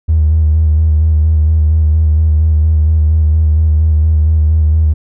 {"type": "tone with vibrato", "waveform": "triangle", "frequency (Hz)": 77.9, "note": "D#2", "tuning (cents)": 3, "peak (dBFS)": -3, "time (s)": [0.08, 4.94], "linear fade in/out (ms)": 20, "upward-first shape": "square", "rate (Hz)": 4.3, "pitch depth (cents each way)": 29, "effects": ["tanh soft clip ceiling -4 dBFS"]}